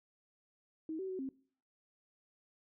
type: tone with pitch steps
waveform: sine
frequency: 317.5 / 380.5 / 374 / 266.8 Hz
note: D#4 / F#4 / F#4 / C4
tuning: +35 / +48 / +19 / +34 cents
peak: -37 dBFS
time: 0.89-1.29 s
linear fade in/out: 2 ms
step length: 100 ms
effects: noise-tail reverb RT60 0.5 s tail -22 dB re dry